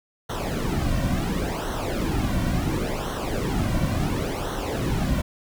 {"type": "noise with flanger", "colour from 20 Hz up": "brown", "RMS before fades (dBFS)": -25, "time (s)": [0.29, 5.22], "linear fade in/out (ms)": 10, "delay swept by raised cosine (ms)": [0.41, 2.41], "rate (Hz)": 0.71, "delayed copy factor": -0.75, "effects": []}